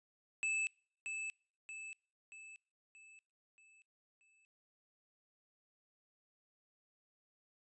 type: tone with echo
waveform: square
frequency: 2622 Hz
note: E7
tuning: 10 cents flat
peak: -34 dBFS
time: 0.43-0.67 s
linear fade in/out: 0 ms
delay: 630 ms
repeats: 6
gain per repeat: -6 dB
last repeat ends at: 4.45 s
effects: noise-tail reverb RT60 0.5 s tail -26 dB re dry + resampled to 22050 Hz